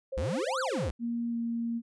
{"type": "tone with vibrato", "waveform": "sine", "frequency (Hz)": 523.3, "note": "C5", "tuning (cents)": 0, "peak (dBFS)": -32, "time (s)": [0.12, 0.89], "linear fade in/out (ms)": 10, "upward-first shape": "triangle", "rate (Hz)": 10, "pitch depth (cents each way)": 50}
{"type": "exponential two-way sweep", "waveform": "square", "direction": "up then down", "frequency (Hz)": [57.8, 1596, 57.8], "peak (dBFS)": -31, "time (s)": [0.17, 0.91], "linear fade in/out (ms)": 5, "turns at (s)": 0.6}
{"type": "tone with pitch glide", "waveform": "sine", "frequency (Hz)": [235, 232.7], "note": ["A#3", "A#3"], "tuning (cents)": [14, -3], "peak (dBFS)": -29, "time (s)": [0.99, 1.82], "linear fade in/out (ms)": 50, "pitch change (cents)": -17, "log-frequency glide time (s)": [1.3, 1.36]}
{"effects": ["resampled to 22050 Hz"]}